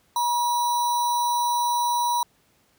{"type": "tone with sample-and-hold", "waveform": "sine", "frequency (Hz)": 960, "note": "B5", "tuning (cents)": -49, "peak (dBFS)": -20, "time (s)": [0.16, 2.23], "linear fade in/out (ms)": 2, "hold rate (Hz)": 4900, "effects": ["pink hiss -63 dBFS RMS until 2.78 s", "high-pass 60 Hz 12 dB/octave"]}